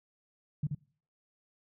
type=tone with echo; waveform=sine; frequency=146.83 Hz; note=D3; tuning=in tune; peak=-27 dBFS; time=0.63-0.67 s; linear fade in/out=5 ms; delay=79 ms; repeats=1; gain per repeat=-4 dB; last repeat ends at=0.749 s; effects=noise-tail reverb RT60 0.5 s tail -24 dB re dry